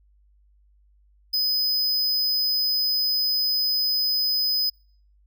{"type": "tone", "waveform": "square", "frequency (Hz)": 5020, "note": "D#8", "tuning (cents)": 15, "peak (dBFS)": -21, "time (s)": [1.33, 4.7], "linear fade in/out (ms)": 10, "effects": ["noise-tail reverb RT60 0.5 s tail -26 dB re dry", "added 50 Hz sine -56 dBFS peak until 5.26 s"]}